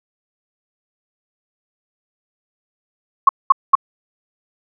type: tone bursts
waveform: sine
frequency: 1092 Hz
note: C#6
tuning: 26 cents flat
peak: -4 dBFS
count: 3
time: 3.27-3.753 s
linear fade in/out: 5 ms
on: 21 ms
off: 210 ms
effects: none